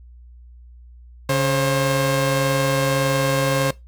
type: tone pair together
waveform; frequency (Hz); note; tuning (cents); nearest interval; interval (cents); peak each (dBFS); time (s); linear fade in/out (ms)
sawtooth; 139 / 534.3; C#3 / C5; +5 / +36; octave + major seventh; 2331; -16; 1.29-3.71; 5
effects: noise-tail reverb RT60 0.2 s tail -21 dB re dry + added 60 Hz sine -41 dBFS peak until 3.87 s